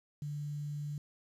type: tone with quantisation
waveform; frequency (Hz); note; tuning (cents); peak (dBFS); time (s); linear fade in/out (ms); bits
sine; 146.83; D3; 0; -36; 0.22-0.98; 2; 10
effects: resampled to 32000 Hz